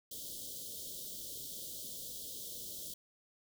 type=band-stop noise; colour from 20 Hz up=white; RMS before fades=-45 dBFS; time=0.11-2.94 s; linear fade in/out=5 ms; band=620 to 3100 Hz; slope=96 dB/octave; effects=none